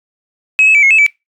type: tone with pitch steps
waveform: sine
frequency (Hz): 2557 / 2590 / 2311 / 2168 / 2604 / 2306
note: D#7 / E7 / D7 / C#7 / E7 / D7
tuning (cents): +47 / -31 / -28 / -39 / -22 / -32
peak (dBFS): -4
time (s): 0.59-1.064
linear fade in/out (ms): 0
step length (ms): 79
effects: noise-tail reverb RT60 0.2 s tail -23 dB re dry + tanh soft clip ceiling -2 dBFS